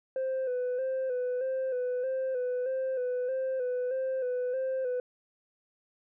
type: tone with vibrato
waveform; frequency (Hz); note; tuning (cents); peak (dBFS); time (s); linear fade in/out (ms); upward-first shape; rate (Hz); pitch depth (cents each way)
sine; 511; C5; -41; -26; 0.16-5; 2; square; 1.6; 44
effects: tanh soft clip ceiling -27 dBFS